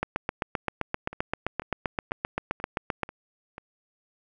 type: two click trains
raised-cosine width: 0.5 ms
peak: -24 / -11 dBFS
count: 6 / 24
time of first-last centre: 1.13-3.581 / 0.03-3.033 s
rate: 2.04 / 7.66 Hz
effects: none